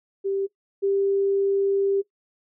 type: tone pair in turn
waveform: sine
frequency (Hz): 392 / 394.7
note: G4 / G4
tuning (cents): 0 / +12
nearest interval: unison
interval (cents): 12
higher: second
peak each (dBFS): -22 / -19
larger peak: second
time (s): 0.24-0.47 / 0.82-2.02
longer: second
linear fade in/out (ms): 20
effects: noise-tail reverb RT60 0.1 s tail -18 dB re dry